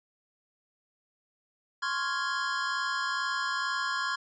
square chord, Db major seventh, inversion third, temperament equal, 1046.5 / 1108.7 / 1396.9 / 1661.2 Hz, C6 / Db6 / F6 / Ab6, 0 / 0 / 0 / 0 cents, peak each -35 / -37 / -35 / -34 dBFS, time 1.82-4.16 s, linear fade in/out 10 ms, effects resampled to 16000 Hz

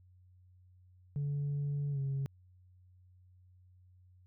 sine tone with pitch glide, 143.3 to 136.91 Hz, D3 to C#3, -42 to -21 cents, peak -30 dBFS, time 1.16-2.26 s, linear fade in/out 0 ms, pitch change -79 cents, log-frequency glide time 1.91-1.99 s, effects tanh soft clip ceiling -30 dBFS + added 91 Hz sine -59 dBFS peak until 4.26 s

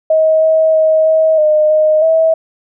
sine tone with pitch steps, 633 / 637 / 632 / 636 / 612 / 619 / 646 Hz, D#5 / D#5 / D#5 / D#5 / D#5 / D#5 / E5, +30 / +41 / +27 / +38 / -29 / -9 / -35 cents, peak -7 dBFS, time 0.1-2.34 s, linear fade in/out 5 ms, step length 320 ms, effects none

